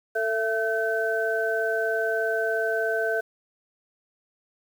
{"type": "tone cluster", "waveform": "sine", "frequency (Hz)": [445.8, 669, 1531], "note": ["A4", "E5", "G6"], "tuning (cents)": [23, 25, -41], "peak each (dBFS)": -27, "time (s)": [0.15, 3.21], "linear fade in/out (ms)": 10, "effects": ["8-bit"]}